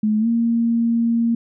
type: tone with pitch glide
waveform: sine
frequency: 214 to 232 Hz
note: A3 to A#3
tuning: -48 to -8 cents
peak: -15 dBFS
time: 0.03-1.35 s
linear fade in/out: 5 ms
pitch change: +140 cents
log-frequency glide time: 0.19-0.27 s
effects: none